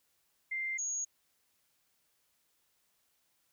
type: tone pair in turn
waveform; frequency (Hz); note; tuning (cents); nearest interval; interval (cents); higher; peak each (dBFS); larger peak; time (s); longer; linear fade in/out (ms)
sine; 2093 / 6645; C7 / G#8; 0 / 0; octave + minor sixth; 2000; second; -33 / -33; neither; 0.51-0.78 / 0.78-1.05; neither; 10
effects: white hiss -75 dBFS RMS until 3.52 s